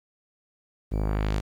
sawtooth tone with low-pass filter sweep, 51.91 Hz, G#1, in tune, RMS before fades -26 dBFS, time 0.91-1.41 s, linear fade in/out 20 ms, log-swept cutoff 400 to 8900 Hz, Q 0.91, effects 9-bit

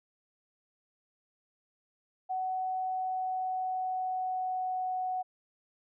sine tone with pitch glide, 748 to 741.1 Hz, F#5 to F#5, +19 to +3 cents, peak -30 dBFS, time 2.29-5.23 s, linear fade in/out 20 ms, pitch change -16 cents, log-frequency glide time 2.85-4.97 s, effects none

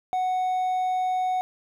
triangle tone with hard clipping, 740 Hz, F#5, in tune, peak -23 dBFS, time 0.13-1.41 s, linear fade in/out 0 ms, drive 5 dB, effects none

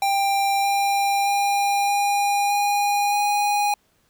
square tone with pitch steps, 792 / 798 / 804 / 810 / 816.1 / 822.3 Hz, G5 / G5 / G5 / G#5 / G#5 / G#5, +18 / +31 / +44 / -43 / -31 / -17 cents, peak -19 dBFS, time 0.02-3.74 s, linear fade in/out 2 ms, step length 620 ms, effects pink hiss -64 dBFS RMS until 4.09 s

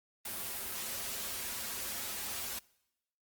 white noise with comb filter, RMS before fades -39 dBFS, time 0.25-2.59 s, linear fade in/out 5 ms, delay 6.6 ms, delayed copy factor -0.85, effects noise-tail reverb RT60 0.9 s tail -24 dB re dry + Opus 32 kbps

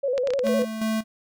sine tone with vibrato, 526 Hz, C5, 9 cents sharp, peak -21 dBFS, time 0.03-0.65 s, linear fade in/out 10 ms, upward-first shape square, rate 9.8 Hz, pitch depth 94 cents each way
clicks, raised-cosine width 0.2 ms, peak -15 dBFS, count 6, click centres 0.179 / 0.273 / 0.305 / 0.336 / 0.392 / 0.468 s
square tone with tremolo, 220 Hz, A3, in tune, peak -23 dBFS, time 0.43-1.04 s, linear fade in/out 50 ms, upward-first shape square, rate 2.6 Hz, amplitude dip 55%
effects none

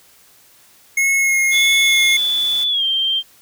square tone with vibrato, 2165 Hz, C#7, 41 cents flat, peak -14 dBFS, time 0.97-2.17 s, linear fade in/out 5 ms, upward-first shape sine, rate 1.6 Hz, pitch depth 15 cents each way
sine tone with pitch glide, 3465 to 3159 Hz, A7 to G7, -27 to +13 cents, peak -15 dBFS, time 1.51-3.23 s, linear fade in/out 50 ms, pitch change -160 cents, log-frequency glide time 2.69-2.84 s
white noise, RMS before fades -34 dBFS, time 1.51-2.65 s, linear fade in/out 20 ms
effects white hiss -50 dBFS RMS until 3.41 s

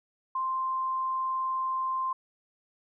sine tone, 1046.5 Hz, C6, in tune, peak -27 dBFS, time 0.35-2.13 s, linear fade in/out 5 ms, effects none

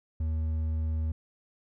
triangle tone with hard clipping, 79.2 Hz, D#2, 31 cents sharp, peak -28 dBFS, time 0.2-1.12 s, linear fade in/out 5 ms, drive 7 dB, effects none

